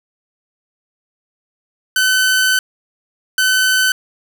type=tone pair in turn; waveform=sawtooth; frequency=1518 / 1518 Hz; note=F#6 / F#6; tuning=+44 / +44 cents; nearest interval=unison; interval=0 cents; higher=neither; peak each=-8 / -8 dBFS; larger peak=neither; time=1.96-2.59 / 3.38-3.92 s; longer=first; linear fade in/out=2 ms; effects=none